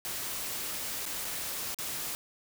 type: noise with dropouts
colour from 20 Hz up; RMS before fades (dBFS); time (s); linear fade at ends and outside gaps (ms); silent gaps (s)
white; -36; 0.05-2.15; 0; 1.054-1.062 / 1.247-1.251 / 1.745-1.787
effects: none